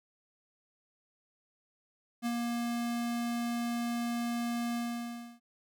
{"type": "tone with ADSR envelope", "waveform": "square", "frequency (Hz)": 236.7, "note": "A#3", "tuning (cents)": 27, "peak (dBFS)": -30, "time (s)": [2.22, 5.4], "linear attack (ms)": 41, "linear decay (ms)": 48, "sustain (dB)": -2, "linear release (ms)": 650, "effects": []}